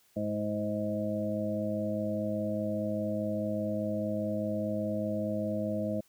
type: harmonic tone with a mistuned harmonic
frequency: 104.9 Hz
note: G#2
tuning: 18 cents sharp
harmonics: 1 / 2 / 3 / 5 / 6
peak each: -39 / -33 / -38 / -37 / -35 dBFS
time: 0.16-6.01 s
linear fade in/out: 10 ms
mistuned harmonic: 3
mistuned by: +18 cents
effects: white hiss -66 dBFS RMS until 6.08 s